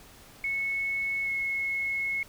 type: tone with pitch glide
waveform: sine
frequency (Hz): 2200 to 2180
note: C#7 to C#7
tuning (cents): -14 to -29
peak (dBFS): -27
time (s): 0.44-2.23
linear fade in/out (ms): 2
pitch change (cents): -15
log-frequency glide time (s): 1.24-1.29
effects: pink hiss -52 dBFS RMS until 2.28 s